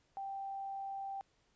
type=tone; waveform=sine; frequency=784 Hz; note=G5; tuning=in tune; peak=-39 dBFS; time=0.17-1.21 s; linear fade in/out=0 ms; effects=pink hiss -74 dBFS RMS until 1.55 s + resampled to 16000 Hz